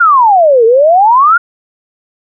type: exponential two-way sweep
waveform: sine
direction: down then up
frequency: 1447 to 440 to 1447 Hz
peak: -3 dBFS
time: 0-1.38 s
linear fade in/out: 10 ms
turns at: 0.65 s
effects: none